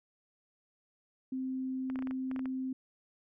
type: tone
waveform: sine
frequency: 260.6 Hz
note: C4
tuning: 7 cents flat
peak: -33 dBFS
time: 1.32-2.73 s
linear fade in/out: 5 ms
type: clicks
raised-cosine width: 0.5 ms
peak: -30 dBFS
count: 10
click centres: 1.9 / 1.958 / 1.99 / 2.024 / 2.072 / 2.11 / 2.314 / 2.362 / 2.393 / 2.457 s
effects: none